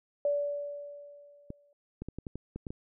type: tone with exponential decay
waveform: sine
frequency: 577 Hz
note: D5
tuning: 31 cents flat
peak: -24 dBFS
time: 0.25-1.73 s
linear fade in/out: 2 ms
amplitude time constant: 320 ms
type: clicks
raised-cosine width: 3 ms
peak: -25 dBFS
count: 9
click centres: 1.504 / 2.02 / 2.086 / 2.186 / 2.268 / 2.356 / 2.56 / 2.668 / 2.705 s
effects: none